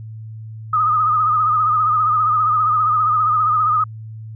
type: tone with vibrato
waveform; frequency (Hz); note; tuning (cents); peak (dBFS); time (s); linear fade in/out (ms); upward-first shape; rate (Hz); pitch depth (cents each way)
sine; 1244.5; D#6; 0; -13; 0.73-3.84; 5; sine; 15; 62
effects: added 110 Hz sine -30 dBFS peak until 4.35 s

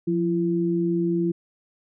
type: tone pair together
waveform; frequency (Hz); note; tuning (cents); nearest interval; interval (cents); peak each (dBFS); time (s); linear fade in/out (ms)
sine; 175.37 / 338.2; F3 / E4; +7 / +44; major seventh; 1137; -24 / -22; 0.07-1.32; 10
effects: none

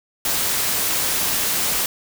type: noise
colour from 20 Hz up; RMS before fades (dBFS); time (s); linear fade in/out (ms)
white; -21; 0.25-1.86; 2
effects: none

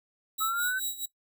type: tone with tremolo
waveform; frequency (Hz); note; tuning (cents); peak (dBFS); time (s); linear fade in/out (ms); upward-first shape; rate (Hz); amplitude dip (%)
5% pulse; 3876; B7; -33; -21; 0.38-1.06; 10; sine; 4.7; 80
type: linear sweep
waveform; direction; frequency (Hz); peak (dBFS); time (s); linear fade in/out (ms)
sine; up; 1280 to 1550; -27; 0.4-0.8; 20
effects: noise-tail reverb RT60 0.1 s tail -19 dB re dry

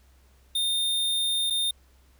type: tone with dropouts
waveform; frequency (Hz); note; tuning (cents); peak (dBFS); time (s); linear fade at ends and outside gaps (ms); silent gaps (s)
square; 3637; A#7; -43; -24; 0.55-1.71; 5; 1.501-1.505
effects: added 65 Hz sine -56 dBFS peak until 2.19 s + pink hiss -64 dBFS RMS until 2.19 s

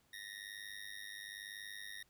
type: tone with amplitude modulation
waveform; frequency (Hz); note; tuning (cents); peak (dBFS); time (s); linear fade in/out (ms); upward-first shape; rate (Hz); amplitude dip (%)
25% pulse; 1864.7; A#6; 0; -39; 0.13-2.03; 5; sine; 101; 90
effects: pink hiss -73 dBFS RMS until 2.09 s

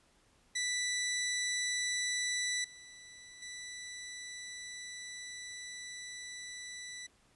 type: tone with level steps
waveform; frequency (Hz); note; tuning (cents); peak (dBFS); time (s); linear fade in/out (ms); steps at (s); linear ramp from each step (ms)
15% pulse; 1975.5; B6; 0; -26 / -45 / -37; 0.55-7.07; 10; 2.64 / 3.42; 5
effects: pink hiss -68 dBFS RMS until 7.35 s + resampled to 24000 Hz

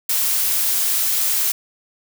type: noise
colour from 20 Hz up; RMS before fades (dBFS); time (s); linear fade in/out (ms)
blue; -19; 0.09-1.52; 5
effects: none

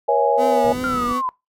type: chord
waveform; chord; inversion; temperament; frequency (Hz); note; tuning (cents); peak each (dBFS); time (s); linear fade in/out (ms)
sine; A# half-diminished seventh; none; equal with one note detuned; 477.9 / 554.4 / 659.3 / 830.6; A#4 / C#5 / E5 / G#5; +43 / 0 / 0 / 0; -20 / -19 / -22 / -18; 0.08-0.73; 10
type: tone with vibrato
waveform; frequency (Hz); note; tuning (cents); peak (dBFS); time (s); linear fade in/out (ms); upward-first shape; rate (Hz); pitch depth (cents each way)
30% pulse; 248.7; B3; +12; -21; 0.37-1.22; 50; triangle; 2.6; 59
type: low-pass noise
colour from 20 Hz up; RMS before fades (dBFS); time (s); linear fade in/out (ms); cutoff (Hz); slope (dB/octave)
white; -34; 0.64-1.13; 2; 250; 12
type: linear sweep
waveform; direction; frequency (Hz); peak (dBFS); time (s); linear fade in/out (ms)
sine; down; 1412 to 997; -20; 0.84-1.29; 0
effects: noise-tail reverb RT60 0.2 s tail -22 dB re dry

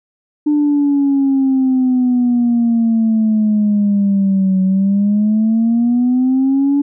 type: exponential two-way sweep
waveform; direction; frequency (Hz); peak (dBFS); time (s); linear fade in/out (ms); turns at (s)
sine; down then up; 298.9 to 187.4 to 286.5; -9; 0.46-6.82; 10; 4.62
effects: tanh soft clip ceiling -7 dBFS

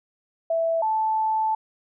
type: tone pair in turn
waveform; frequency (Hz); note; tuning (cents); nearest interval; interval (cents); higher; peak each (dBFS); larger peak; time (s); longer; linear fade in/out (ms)
sine; 659.3 / 875.7; E5 / A5; 0 / -8; perfect fourth; 492; second; -20; neither; 0.5-0.82 / 0.82-1.55; second; 5
effects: none

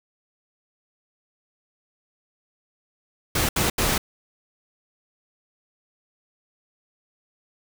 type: noise bursts at uneven times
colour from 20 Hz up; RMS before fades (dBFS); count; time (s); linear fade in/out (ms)
pink; -22; 3; 3.35-3.49 / 3.56-3.7 / 3.78-3.98; 5
effects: none

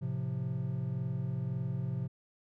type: chord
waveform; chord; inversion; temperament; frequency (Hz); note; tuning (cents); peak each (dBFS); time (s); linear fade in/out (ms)
triangle; F major; first; just; 109.13 / 130.96 / 174.61; A2 / C3 / F3; -14 / +2 / 0; -37 / -32 / -37; 0.01-2.08; 20
effects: none

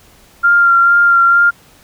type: tone with vibrato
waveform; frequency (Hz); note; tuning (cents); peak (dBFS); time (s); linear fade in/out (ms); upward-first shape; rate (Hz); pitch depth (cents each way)
sine; 1389; F6; -10; -6; 0.43-1.51; 20; sine; 2.2; 17
effects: pink hiss -46 dBFS RMS until 1.83 s

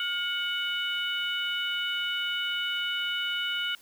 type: harmonic tone with a mistuned harmonic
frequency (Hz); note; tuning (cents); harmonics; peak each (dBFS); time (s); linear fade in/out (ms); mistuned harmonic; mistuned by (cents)
740; F#5; 0; 2 / 3 / 4 / 5; -32 / -37 / -30 / -41; 0-3.75; 2; 2; -67
effects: white hiss -56 dBFS RMS until 3.81 s

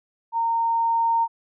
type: tone with level ramp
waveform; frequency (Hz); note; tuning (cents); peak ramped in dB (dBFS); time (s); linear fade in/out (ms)
sine; 920; A#5; -23; -20 to -17; 0.32-1.28; 50
effects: none

